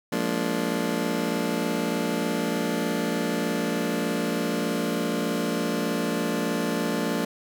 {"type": "chord", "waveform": "25% pulse", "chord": "Bb dominant seventh", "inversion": "second", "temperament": "just", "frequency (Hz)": [174.81, 209.8, 233.1, 291.4], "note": ["F3", "Ab3", "Bb3", "D4"], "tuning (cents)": [2, 18, 0, -13], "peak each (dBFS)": [-27, -28, -25, -26], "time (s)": [0.12, 7.25], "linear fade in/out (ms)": 5, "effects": []}